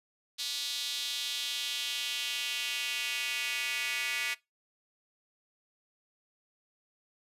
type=tone with high-pass filter sweep; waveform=square; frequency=131.2 Hz; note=C3; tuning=5 cents sharp; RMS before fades=-34 dBFS; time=0.38-4.35 s; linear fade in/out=20 ms; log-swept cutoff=3900 to 2200 Hz; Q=3; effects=noise-tail reverb RT60 0.2 s tail -21 dB re dry + resampled to 32000 Hz